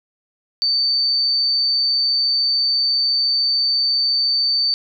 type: tone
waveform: sine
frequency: 4567 Hz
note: D8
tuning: 49 cents flat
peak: -15 dBFS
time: 0.62-4.74 s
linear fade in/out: 0 ms
effects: none